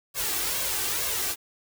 white noise with flanger, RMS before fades -28 dBFS, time 0.14-1.36 s, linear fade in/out 50 ms, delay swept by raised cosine 1.8 to 2.62 ms, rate 2.2 Hz, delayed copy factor +0.6, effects none

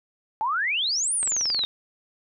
sine exponential two-way sweep, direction up then down, 837 to 9956 to 3676 Hz, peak -22 dBFS, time 0.41-1.65 s, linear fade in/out 0 ms, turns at 1.14 s
click train, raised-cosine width 0.3 ms, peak -19 dBFS, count 10, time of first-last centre 1.23-1.637 s, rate 22.1 Hz
effects none

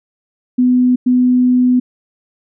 sine tone bursts at uneven times, 250 Hz, B3, 21 cents sharp, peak -8 dBFS, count 2, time 0.58-0.96 / 1.06-1.8 s, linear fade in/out 10 ms, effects none

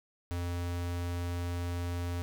square tone, 87.31 Hz, F2, in tune, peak -33 dBFS, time 0.31-2.22 s, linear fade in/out 0 ms, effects none

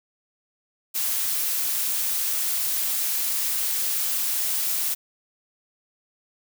blue noise, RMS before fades -25 dBFS, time 0.94-4.95 s, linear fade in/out 20 ms, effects none

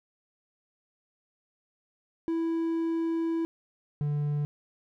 triangle tone pair in turn, 329.6 / 146.82 Hz, E4 / D3, 0 / 0 cents, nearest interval octave + major second, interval 1400 cents, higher first, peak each -24 dBFS, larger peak neither, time 2.28-3.45 / 4.01-4.45 s, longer first, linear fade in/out 0 ms, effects none

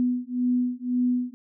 sine beating tone pair, 246.9 / 248.8 Hz, B3 / B3, 0 / +13 cents, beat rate 1.9 Hz, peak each -25 dBFS, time 0-1.34 s, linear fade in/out 0 ms, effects none

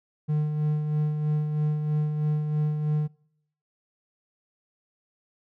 triangle tone with tremolo, 151.2 Hz, D#3, 49 cents flat, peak -19 dBFS, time 0.28-3.08 s, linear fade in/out 20 ms, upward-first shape sine, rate 3.1 Hz, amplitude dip 45%, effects noise-tail reverb RT60 0.7 s tail -24 dB re dry

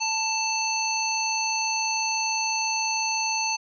harmonic tone, 883 Hz, A5, 6 cents sharp, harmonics 1 / 3 / 5 / 7, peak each -28 / -29 / -30 / -29 dBFS, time 0-3.57 s, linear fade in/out 20 ms, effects none

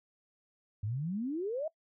sine exponential sweep, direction up, 97.6 to 659.3 Hz, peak -32 dBFS, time 0.83-1.68 s, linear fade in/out 5 ms, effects noise-tail reverb RT60 0.1 s tail -22 dB re dry

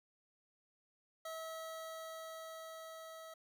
25% pulse tone with level ramp, 646 Hz, E5, 35 cents flat, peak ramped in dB -39 to -46 dBFS, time 1.25-3.34 s, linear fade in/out 5 ms, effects none

